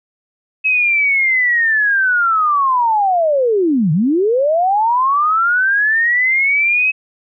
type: linear two-way sweep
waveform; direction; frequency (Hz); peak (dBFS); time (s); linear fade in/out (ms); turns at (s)
sine; down then up; 2572 to 144.2 to 2572; -11; 0.64-6.92; 20; 3.92
effects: none